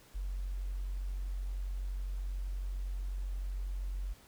sine tone, 46.25 Hz, F#1, in tune, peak -34 dBFS, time 0.14-4.14 s, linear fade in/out 20 ms, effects pink hiss -60 dBFS RMS until 4.27 s

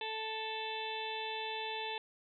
harmonic tone, 440 Hz, A4, in tune, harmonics 1 / 2 / 4 / 5 / 6 / 7 / 8 / 9, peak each -44 / -41 / -48 / -52 / -44 / -51 / -44 / -51 dBFS, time 0.01-1.98 s, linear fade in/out 2 ms, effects none

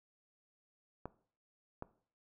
clicks, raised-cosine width 1 ms, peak -27 dBFS, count 2, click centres 1.056 / 1.824 s, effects noise-tail reverb RT60 0.5 s tail -18 dB re dry

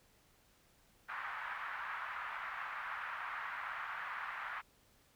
white band-pass noise, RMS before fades -43 dBFS, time 1.08-4.62 s, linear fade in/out 20 ms, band 1000 to 1700 Hz, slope 24 dB/octave, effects pink hiss -69 dBFS RMS until 5.15 s

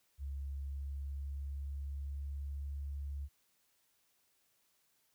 sine tone with pitch glide, 69.3 to 70.55 Hz, C#2 to C#2, 0 to +31 cents, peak -38 dBFS, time 0.18-3.29 s, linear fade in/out 50 ms, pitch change +31 cents, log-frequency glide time 0.38-2.8 s, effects white hiss -75 dBFS RMS until 5.14 s

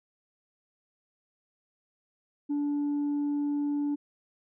sine tone, 289.9 Hz, D4, 22 cents flat, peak -24 dBFS, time 2.49-3.96 s, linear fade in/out 20 ms, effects tanh soft clip ceiling -25 dBFS

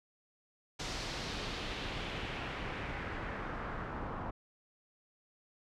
pink noise with low-pass filter sweep, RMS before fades -40 dBFS, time 0.79-4.31 s, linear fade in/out 10 ms, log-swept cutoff 5500 to 1100 Hz, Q 1.6, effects none

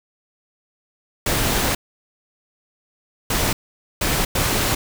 pink noise bursts at uneven times, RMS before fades -20 dBFS, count 4, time 1.26-1.75 / 3.3-3.53 / 4.01-4.25 / 4.35-4.75 s, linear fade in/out 5 ms, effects none

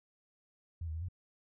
sine tone with pitch steps, 83.8 / 78.6 / 81.4 / 90.5 Hz, E2 / D#2 / E2 / F#2, +29 / +18 / -21 / -38 cents, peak -36 dBFS, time 0.81-1.086 s, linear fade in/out 5 ms, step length 69 ms, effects none

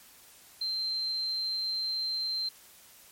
sine tone, 4133 Hz, C8, 22 cents flat, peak -29 dBFS, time 0.61-2.49 s, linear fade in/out 5 ms, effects white hiss -55 dBFS RMS until 3.11 s + MP3 64 kbps

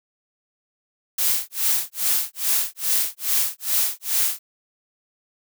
blue noise with tremolo, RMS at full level -19 dBFS, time 1.18-4.39 s, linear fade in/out 5 ms, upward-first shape sine, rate 2.4 Hz, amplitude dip 100%, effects none

